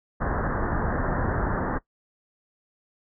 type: low-pass noise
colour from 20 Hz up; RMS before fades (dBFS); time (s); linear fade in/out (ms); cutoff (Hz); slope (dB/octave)
pink; -26; 0.2-1.79; 20; 1800; 96
effects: noise-tail reverb RT60 0.1 s tail -19 dB re dry